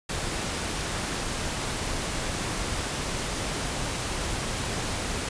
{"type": "noise", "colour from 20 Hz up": "pink", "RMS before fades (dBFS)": -30, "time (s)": [0.09, 5.29], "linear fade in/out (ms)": 5, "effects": ["resampled to 22050 Hz"]}